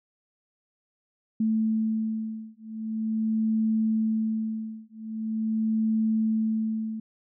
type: beating tone pair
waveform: sine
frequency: 220 / 220.43 Hz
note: A3 / A3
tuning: 0 / +3 cents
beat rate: 0.43 Hz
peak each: -27 dBFS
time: 1.4-7 s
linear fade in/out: 5 ms
effects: none